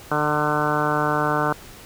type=harmonic tone; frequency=150 Hz; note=D3; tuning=37 cents sharp; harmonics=1 / 2 / 3 / 4 / 5 / 6 / 7 / 8 / 9 / 10; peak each=-28 / -28 / -28 / -28 / -28 / -28 / -28 / -28 / -28 / -28 dBFS; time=0.11-1.53 s; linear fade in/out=5 ms; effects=pink hiss -43 dBFS RMS until 1.85 s